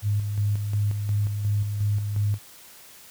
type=tone with tremolo; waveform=sine; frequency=103.3 Hz; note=G#2; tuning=9 cents flat; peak=-20 dBFS; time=0.02-2.39 s; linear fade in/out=50 ms; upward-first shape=square; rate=2.8 Hz; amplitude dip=45%; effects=white hiss -48 dBFS RMS until 3.1 s